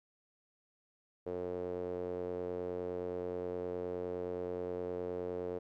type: tone with band-pass filter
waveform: sawtooth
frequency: 89.6 Hz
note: F2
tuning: 45 cents sharp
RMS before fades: -39 dBFS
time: 1.26-5.59 s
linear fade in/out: 10 ms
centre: 460 Hz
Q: 4.5
effects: none